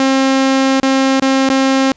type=tone with dropouts; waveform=sawtooth; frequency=267.3 Hz; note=C4; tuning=37 cents sharp; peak=-6 dBFS; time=0-1.92 s; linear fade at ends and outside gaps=2 ms; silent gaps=0.8-0.83 / 1.199-1.221 / 1.491-1.499 s; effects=pink hiss -51 dBFS RMS until 1.96 s + resampled to 16000 Hz